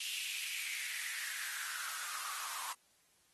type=noise with high-pass filter sweep; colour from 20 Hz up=white; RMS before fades=-41 dBFS; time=0-2.73 s; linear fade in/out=5 ms; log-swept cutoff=2900 to 1000 Hz; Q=4.9; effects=white hiss -71 dBFS RMS until 3.33 s + AAC 32 kbps